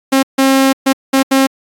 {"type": "tone bursts at uneven times", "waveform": "sawtooth", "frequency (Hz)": 268.4, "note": "C4", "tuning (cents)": 44, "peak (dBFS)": -4, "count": 5, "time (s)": [[0.12, 0.23], [0.38, 0.73], [0.86, 0.93], [1.13, 1.23], [1.31, 1.47]], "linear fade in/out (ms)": 10, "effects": ["AAC 48 kbps"]}